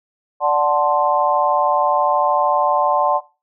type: chord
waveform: sine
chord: D dominant seventh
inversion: none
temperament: equal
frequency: 587.3 / 740 / 880 / 1046.5 Hz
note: D5 / F#5 / A5 / C6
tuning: 0 / 0 / 0 / 0 cents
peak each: -19 dBFS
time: 0.4-3.21 s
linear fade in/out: 50 ms
effects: noise-tail reverb RT60 0.3 s tail -19 dB re dry